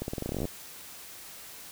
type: accelerating click train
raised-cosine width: 2 ms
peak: -19 dBFS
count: 16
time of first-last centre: 0.02-0.454 s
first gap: 61 ms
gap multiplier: 0.88
effects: white hiss -46 dBFS RMS until 1.71 s